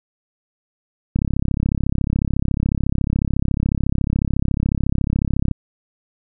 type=click train; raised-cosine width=5 ms; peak=-6 dBFS; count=149; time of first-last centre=1.16-5.513 s; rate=34 Hz; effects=none